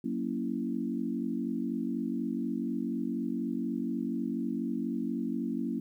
sine chord, F# dominant seventh, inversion none, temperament equal, 185 / 233.1 / 277.2 / 329.6 Hz, F#3 / A#3 / C#4 / E4, 0 / 0 / 0 / 0 cents, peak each -38 / -33 / -35 / -38 dBFS, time 0.04-5.8 s, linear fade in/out 5 ms, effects 11-bit

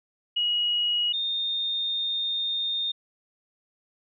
sine tone pair in turn, 2900 / 3654 Hz, F#7 / A#7, -35 / -35 cents, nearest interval major third, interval 400 cents, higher second, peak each -22 / -25 dBFS, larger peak first, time 0.36-1.13 / 1.13-2.92 s, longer second, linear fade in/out 10 ms, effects none

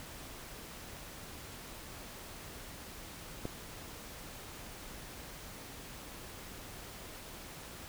click, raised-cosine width 2 ms, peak -23 dBFS, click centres 3.454 s, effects pink hiss -48 dBFS RMS until 7.88 s

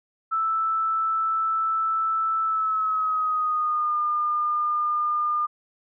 sine tone with pitch glide, 1318.5 to 1209.1 Hz, E6 to D#6, 0 to -50 cents, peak -21 dBFS, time 0.31-5.47 s, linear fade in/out 20 ms, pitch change -150 cents, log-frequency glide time 2.43-3.98 s, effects none

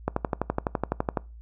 click train, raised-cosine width 1 ms, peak -10 dBFS, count 14, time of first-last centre 0.08-1.172 s, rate 11.9 Hz, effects noise-tail reverb RT60 0.3 s tail -23 dB re dry + added 57 Hz sine -42 dBFS peak until 1.41 s

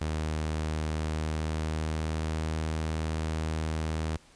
sawtooth tone with pitch glide, 77.78 to 79 Hz, D#2 to D#2, 0 to +27 cents, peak -25 dBFS, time 0.01-4.17 s, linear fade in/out 5 ms, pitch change +27 cents, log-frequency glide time 0.91-2.58 s, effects pink hiss -58 dBFS RMS until 4.35 s + resampled to 22050 Hz

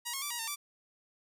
5% pulse tone with pitch steps, 954 / 1085 / 1165 / 954 / 906 / 1165 Hz, A#5 / C#6 / D6 / A#5 / A#5 / D6, +40 / -37 / -14 / +40 / -50 / -14 cents, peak -23 dBFS, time 0.05-0.56 s, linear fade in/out 20 ms, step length 85 ms, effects none

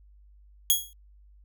5% pulse tone with exponential decay, 3315 Hz, G#7, 4 cents flat, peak -7 dBFS, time 0.7-0.93 s, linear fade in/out 0 ms, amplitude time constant 48 ms, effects added 50 Hz sine -52 dBFS peak until 1.44 s

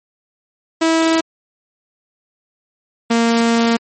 sawtooth tone pair in turn, 325.4 / 231.6 Hz, E4 / A#3, -22 / -11 cents, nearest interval tritone, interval 589 cents, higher first, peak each -8 dBFS, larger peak neither, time 0.81-1.21 / 3.1-3.77 s, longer second, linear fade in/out 10 ms, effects MP3 32 kbps

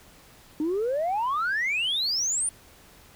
sine exponential sweep, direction up, 295.3 to 9520 Hz, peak -22 dBFS, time 0.6-2.49 s, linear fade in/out 2 ms, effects tanh soft clip ceiling -21 dBFS + pink hiss -53 dBFS RMS until 3.15 s

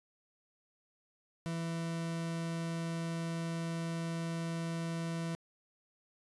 40% pulse tone, 166.1 Hz, E3, 13 cents sharp, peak -34 dBFS, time 1.46-5.35 s, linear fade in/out 0 ms, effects resampled to 24000 Hz

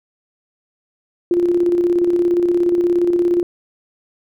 sine tone with tremolo, 349.2 Hz, F4, in tune, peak -11 dBFS, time 1.31-3.43 s, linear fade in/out 2 ms, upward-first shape square, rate 17 Hz, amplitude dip 40%, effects none

